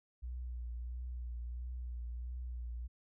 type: tone with vibrato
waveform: sine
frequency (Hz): 60.5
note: B1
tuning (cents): -35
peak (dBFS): -39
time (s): 0.22-2.88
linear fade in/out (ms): 20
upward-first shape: triangle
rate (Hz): 1.5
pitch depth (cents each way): 45
effects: none